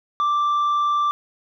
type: tone with tanh clipping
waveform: sine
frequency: 1175 Hz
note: D6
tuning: 1 cent sharp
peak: -18 dBFS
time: 0.2-1.11 s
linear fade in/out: 0 ms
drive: 3 dB
effects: none